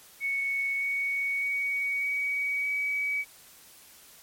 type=tone with pitch steps; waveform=sine; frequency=2217 / 2231 / 2245 / 2260 / 2274 Hz; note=C#7 / C#7 / C#7 / C#7 / C#7; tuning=0 / +11 / +21 / +33 / +44 cents; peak=-26 dBFS; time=0.2-3.25 s; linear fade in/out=50 ms; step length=610 ms; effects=white hiss -53 dBFS RMS until 4.22 s + MP3 64 kbps